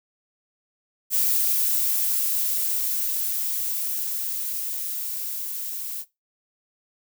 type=noise with level ramp; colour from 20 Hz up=violet; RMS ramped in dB=-21 to -32 dBFS; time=1.1-6.05 s; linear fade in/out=50 ms; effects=noise-tail reverb RT60 0.2 s tail -18 dB re dry